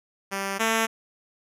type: tone pair in turn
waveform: 5% pulse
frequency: 196 / 224.2 Hz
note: G3 / A3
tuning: 0 / +33 cents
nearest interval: major second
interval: 233 cents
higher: second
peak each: -16 / -10 dBFS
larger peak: second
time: 0.31-0.59 / 0.59-0.87 s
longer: neither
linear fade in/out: 20 ms
effects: resampled to 32000 Hz